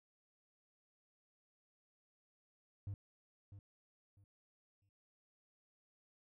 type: tone with echo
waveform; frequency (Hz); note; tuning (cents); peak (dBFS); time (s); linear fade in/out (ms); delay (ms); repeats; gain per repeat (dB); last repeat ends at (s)
triangle; 100; G2; +35; -38; 2.87-2.94; 0; 650; 3; -12; 4.89
effects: tanh soft clip ceiling -35 dBFS